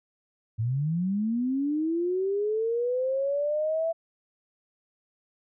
sine linear sweep, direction up, 105.8 to 666 Hz, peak -24 dBFS, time 0.58-3.93 s, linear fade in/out 20 ms, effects none

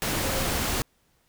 sine tone in noise, 536 Hz, C5, 42 cents sharp, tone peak -34 dBFS, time 0.24-0.48 s, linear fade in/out 0 ms, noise pink, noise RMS -27 dBFS, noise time 0.02-0.82 s, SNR -10 dB, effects pink hiss -67 dBFS RMS until 1.28 s

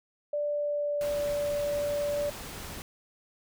sine tone with pitch glide, 587.3 to 581.2 Hz, D5 to D5, 0 to -18 cents, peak -27 dBFS, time 0.33-2.3 s, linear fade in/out 5 ms, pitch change -18 cents, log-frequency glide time 0.45-1.27 s
pink noise, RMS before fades -41 dBFS, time 1.01-2.82 s, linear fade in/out 0 ms
effects none

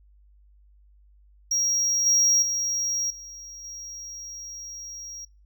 triangle tone with level steps, 5640 Hz, F8, 16 cents sharp, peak -20 / -16 / -23 / -38 / -35 dBFS, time 1.51-5.25 s, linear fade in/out 5 ms, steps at 2.06 / 2.42 / 3.1 / 3.64 s, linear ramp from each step 5 ms, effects noise-tail reverb RT60 0.3 s tail -24 dB re dry + added 50 Hz sine -53 dBFS peak until 5.45 s

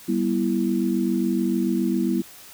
sine tone cluster, 195.4 / 242.6 / 330.6 Hz, G3 / B3 / E4, -5 / -31 / +5 cents, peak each -24 dBFS, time 0.08-2.22 s, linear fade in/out 10 ms, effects white hiss -45 dBFS RMS until 2.53 s

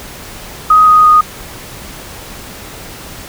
sine tone with pitch steps, 1255 / 1245.6 / 1236.3 Hz, D#6 / D#6 / D#6, +15 / +2 / -11 cents, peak -3 dBFS, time 0.7-1.21 s, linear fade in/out 5 ms, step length 170 ms, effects pink hiss -30 dBFS RMS until 3.28 s

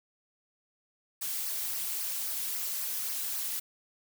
blue noise with flanger, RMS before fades -34 dBFS, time 1.21-3.6 s, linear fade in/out 10 ms, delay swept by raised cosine 0.27 to 3.27 ms, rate 3.7 Hz, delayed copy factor -0.65, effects none

